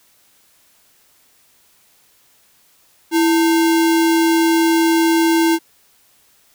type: tone with sample-and-hold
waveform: sine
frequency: 329.6 Hz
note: E4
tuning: in tune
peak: -11 dBFS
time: 3.11-5.59 s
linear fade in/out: 50 ms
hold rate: 1225 Hz
effects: white hiss -55 dBFS RMS until 6.54 s